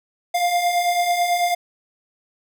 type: beating tone pair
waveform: square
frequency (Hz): 695 / 704.1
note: F5 / F5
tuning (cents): -9 / +14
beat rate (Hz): 9.1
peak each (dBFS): -26 / -19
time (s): 0.34-1.55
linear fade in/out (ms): 10
effects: none